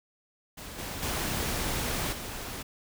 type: noise with level steps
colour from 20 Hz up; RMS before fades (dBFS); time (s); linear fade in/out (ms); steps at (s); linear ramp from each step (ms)
pink; -42 / -37 / -31 / -38; 0.57-2.63; 10; 0.78 / 1.02 / 2.12; 10
effects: none